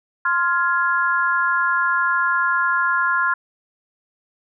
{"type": "chord", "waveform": "sine", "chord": "F minor", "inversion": "second", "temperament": "just", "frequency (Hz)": [1047.7, 1396.9, 1676.3], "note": ["C6", "F6", "Ab6"], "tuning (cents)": [2, 0, 16], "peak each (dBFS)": [-21, -19, -23], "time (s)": [0.25, 3.34], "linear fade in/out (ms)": 5, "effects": []}